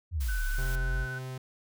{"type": "exponential two-way sweep", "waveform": "sine", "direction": "down then up", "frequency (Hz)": [92.5, 34, 50.6], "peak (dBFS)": -27, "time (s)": [0.11, 1.07], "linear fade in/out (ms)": 50, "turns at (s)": 0.45}
{"type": "high-pass noise", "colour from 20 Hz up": "white", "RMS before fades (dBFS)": -44, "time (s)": [0.2, 0.76], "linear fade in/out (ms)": 10, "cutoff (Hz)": 960, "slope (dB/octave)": 24}
{"type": "tone with vibrato", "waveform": "sine", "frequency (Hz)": 1502, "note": "F#6", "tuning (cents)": 26, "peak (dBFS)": -36, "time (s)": [0.28, 1.19], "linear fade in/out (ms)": 10, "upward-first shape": "triangle", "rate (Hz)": 17, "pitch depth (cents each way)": 23}
{"type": "tone with pitch glide", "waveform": "45% pulse", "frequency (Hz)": [130.81, 129.53], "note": ["C3", "C3"], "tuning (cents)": [0, -17], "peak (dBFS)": -36, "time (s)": [0.58, 1.38], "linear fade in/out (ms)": 5, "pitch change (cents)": -17, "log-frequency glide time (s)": [0.71, 0.84]}
{"effects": []}